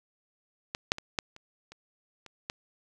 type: clicks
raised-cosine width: 0.2 ms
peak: -15 / -6 / -21 / -10 / -30 / -30 / -29 / -16 dBFS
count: 8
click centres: 0.749 / 0.919 / 0.984 / 1.188 / 1.364 / 1.72 / 2.263 / 2.499 s
effects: none